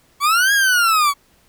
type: linear two-way sweep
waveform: 40% pulse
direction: up then down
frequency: 1108.7 to 1661.2 to 1108.7 Hz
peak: -12 dBFS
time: 0.2-1.14 s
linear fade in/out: 50 ms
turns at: 0.53 s
effects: pink hiss -56 dBFS RMS until 1.48 s